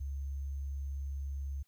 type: tone with sample-and-hold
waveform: sine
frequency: 69.3 Hz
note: C#2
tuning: in tune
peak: -35 dBFS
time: 0-1.63 s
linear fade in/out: 10 ms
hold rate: 6300 Hz
effects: white hiss -75 dBFS RMS until 1.67 s